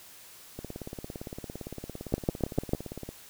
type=two click trains; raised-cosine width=2 ms; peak=-24 / -11 dBFS; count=45 / 5; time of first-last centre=0.59-3.09 / 2.14-2.734 s; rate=17.6 / 6.73 Hz; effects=white hiss -51 dBFS RMS until 3.29 s